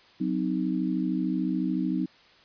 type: chord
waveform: sine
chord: C diminished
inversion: second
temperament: equal with one note detuned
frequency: 185 / 257.7 / 311.1 Hz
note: Gb3 / C4 / Eb4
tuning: 0 / -26 / 0 cents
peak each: -29 dBFS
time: 0.2-2.06 s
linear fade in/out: 10 ms
effects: white hiss -56 dBFS RMS until 2.44 s + resampled to 11025 Hz